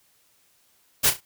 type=noise with echo; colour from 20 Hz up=white; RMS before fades=-18 dBFS; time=1.03-1.11 s; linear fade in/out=20 ms; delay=33 ms; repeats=3; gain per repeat=-10 dB; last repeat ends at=1.209 s; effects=white hiss -63 dBFS RMS until 1.25 s